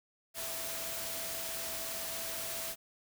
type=tone in noise; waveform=sine; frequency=660 Hz; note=E5; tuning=2 cents sharp; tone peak=-47 dBFS; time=0.34-2.76 s; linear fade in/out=50 ms; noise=white; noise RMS=-39 dBFS; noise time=0.34-2.76 s; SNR=-11 dB; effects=none